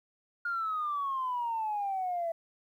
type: exponential sweep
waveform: sine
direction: down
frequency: 1425 to 659.3 Hz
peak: -29 dBFS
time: 0.45-2.32 s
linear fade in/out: 5 ms
effects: tanh soft clip ceiling -25 dBFS + 11-bit